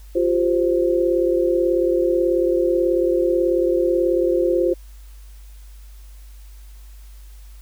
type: chord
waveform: sine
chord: F suspended second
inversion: none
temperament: equal with one note detuned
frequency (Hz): 349.2 / 387.5 / 523.3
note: F4 / G4 / C5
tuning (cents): 0 / -20 / 0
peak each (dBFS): -18 / -23 / -20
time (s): 0.15-4.74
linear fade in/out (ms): 10
effects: added 50 Hz sine -38 dBFS peak until 7.61 s + white hiss -54 dBFS RMS until 7.61 s